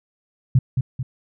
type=tone with echo; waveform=sine; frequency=128.6 Hz; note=C3; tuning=30 cents flat; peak=-10 dBFS; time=0.55-0.59 s; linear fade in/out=5 ms; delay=220 ms; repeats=2; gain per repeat=-6 dB; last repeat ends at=1.03 s; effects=none